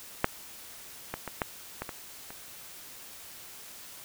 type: clicks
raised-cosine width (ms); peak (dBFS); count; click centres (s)
0.5; -7 / -17 / -20 / -12 / -18 / -21 / -27; 7; 0.244 / 1.14 / 1.277 / 1.418 / 1.82 / 1.892 / 2.305
effects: white hiss -47 dBFS RMS until 4.04 s